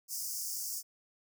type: high-pass noise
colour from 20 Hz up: pink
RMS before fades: -38 dBFS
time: 0.08-0.83 s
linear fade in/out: 50 ms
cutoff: 4900 Hz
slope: 96 dB/octave
effects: none